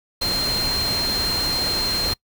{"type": "tone in noise", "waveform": "sine", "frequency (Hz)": 4180, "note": "C8", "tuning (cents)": -2, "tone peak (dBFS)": -21, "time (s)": [0.21, 2.14], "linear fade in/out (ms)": 10, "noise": "pink", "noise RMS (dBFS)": -27, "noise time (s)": [0.21, 2.14], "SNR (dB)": 3, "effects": ["noise-tail reverb RT60 0.1 s tail -24 dB re dry"]}